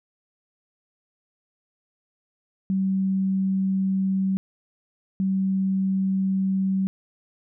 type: tone pair in turn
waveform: sine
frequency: 191.5 / 191.5 Hz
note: G3 / G3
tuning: -40 / -40 cents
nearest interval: unison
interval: 0 cents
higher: neither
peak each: -20 dBFS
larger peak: neither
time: 2.7-4.37 / 5.2-6.87 s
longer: neither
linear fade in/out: 0 ms
effects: none